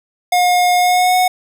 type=tone with pitch glide; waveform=square; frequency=717 to 733.3 Hz; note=F5 to F#5; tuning=+45 to -16 cents; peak=-11 dBFS; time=0.32-1.28 s; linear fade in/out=5 ms; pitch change=+39 cents; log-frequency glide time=0.76-1.16 s; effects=none